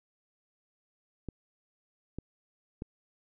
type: clicks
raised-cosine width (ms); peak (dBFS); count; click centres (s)
3; -24; 3; 1.287 / 2.186 / 2.821
effects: none